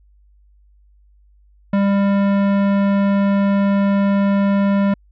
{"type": "tone with tanh clipping", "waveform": "sine", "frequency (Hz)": 199, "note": "G3", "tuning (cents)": 26, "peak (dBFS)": -15, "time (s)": [1.73, 4.94], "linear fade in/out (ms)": 5, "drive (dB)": 18, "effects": ["added 50 Hz sine -49 dBFS peak until 5.11 s"]}